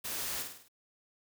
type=noise with echo; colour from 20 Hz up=white; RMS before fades=-38 dBFS; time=0.04-0.43 s; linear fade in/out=10 ms; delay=51 ms; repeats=5; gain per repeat=-5 dB; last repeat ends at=0.685 s; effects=none